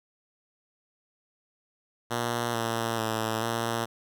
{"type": "tone with pitch steps", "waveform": "5% pulse", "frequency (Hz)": [118.6, 114.9, 111.3, 115.7], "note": ["A#2", "A#2", "A2", "A#2"], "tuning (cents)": [30, -25, 20, -13], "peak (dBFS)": -16, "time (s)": [2.1, 3.86], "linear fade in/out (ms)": 20, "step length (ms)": 440, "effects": []}